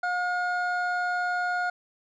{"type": "tone pair together", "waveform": "triangle", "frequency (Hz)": [717, 1434], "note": ["F5", "F6"], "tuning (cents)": [45, 45], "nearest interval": "octave", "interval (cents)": 1200, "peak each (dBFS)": -26, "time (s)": [0.03, 1.7], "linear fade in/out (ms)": 5, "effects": ["resampled to 16000 Hz"]}